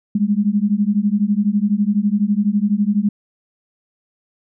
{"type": "beating tone pair", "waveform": "sine", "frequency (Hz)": [200, 212], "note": ["G3", "G#3"], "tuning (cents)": [35, 36], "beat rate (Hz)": 12, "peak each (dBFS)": -17, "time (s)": [0.15, 3.09], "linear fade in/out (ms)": 5, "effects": []}